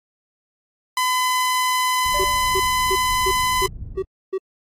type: tone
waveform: sawtooth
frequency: 1011 Hz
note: B5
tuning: 40 cents sharp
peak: -14 dBFS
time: 0.97-3.66 s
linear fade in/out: 2 ms
type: low-pass noise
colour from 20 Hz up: pink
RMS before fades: -33 dBFS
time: 2.05-4.05 s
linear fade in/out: 5 ms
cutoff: 110 Hz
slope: 12 dB/octave
type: tone with exponential decay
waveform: triangle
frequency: 588 Hz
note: D5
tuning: 2 cents sharp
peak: -24 dBFS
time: 2.14-2.7 s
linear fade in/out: 5 ms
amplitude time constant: 120 ms
type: tone bursts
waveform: triangle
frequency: 381.4 Hz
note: G4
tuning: 47 cents flat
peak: -18 dBFS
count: 7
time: 2.19-4.382 s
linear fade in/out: 10 ms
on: 56 ms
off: 300 ms
effects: AAC 48 kbps